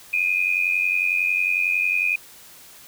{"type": "tone pair together", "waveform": "sine", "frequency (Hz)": [2429, 2520], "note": ["D#7", "D#7"], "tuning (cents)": [-42, 21], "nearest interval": "minor second", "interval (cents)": 63, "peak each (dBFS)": [-21, -22], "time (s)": [0.13, 2.16], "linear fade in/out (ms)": 5, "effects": ["white hiss -46 dBFS RMS until 2.87 s"]}